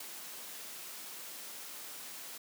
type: noise with ADSR envelope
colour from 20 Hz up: white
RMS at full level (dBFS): -41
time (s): 0-2.38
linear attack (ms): 7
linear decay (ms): 5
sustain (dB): -5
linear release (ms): 8
effects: high-pass 200 Hz 12 dB/octave